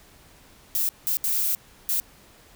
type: noise bursts at uneven times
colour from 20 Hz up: violet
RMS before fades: -24 dBFS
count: 4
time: 0.75-0.89 / 1.07-1.17 / 1.24-1.55 / 1.89-2 s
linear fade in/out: 0 ms
effects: pink hiss -53 dBFS RMS until 2.55 s